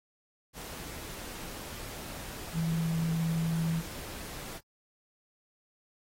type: tone in noise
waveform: sine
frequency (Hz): 164.1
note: E3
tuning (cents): -8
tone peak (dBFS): -27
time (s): 2.53-3.83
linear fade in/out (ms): 50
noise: pink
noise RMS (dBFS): -43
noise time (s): 0.53-4.61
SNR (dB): +13
effects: AAC 48 kbps